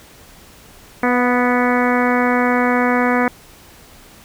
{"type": "harmonic tone with a mistuned harmonic", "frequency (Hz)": 246.9, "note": "B3", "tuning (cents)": 0, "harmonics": [1, 2, 3, 4, 5, 6, 7, 8, 9], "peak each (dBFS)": [-17, -20, -22, -23, -24, -25, -25, -26, -27], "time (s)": [1.03, 3.28], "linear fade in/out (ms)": 2, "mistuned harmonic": 3, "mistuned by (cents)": -20, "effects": ["pink hiss -44 dBFS RMS until 4.24 s"]}